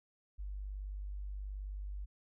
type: tone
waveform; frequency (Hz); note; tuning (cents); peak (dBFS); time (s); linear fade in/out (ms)
sine; 49.38; G1; +13; -39; 0.38-2.06; 20
effects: none